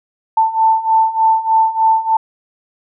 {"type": "beating tone pair", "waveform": "sine", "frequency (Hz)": [887, 890.3], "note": ["A5", "A5"], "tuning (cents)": [14, 20], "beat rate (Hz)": 3.3, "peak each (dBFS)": [-15, -12], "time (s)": [0.37, 2.17], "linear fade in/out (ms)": 5, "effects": []}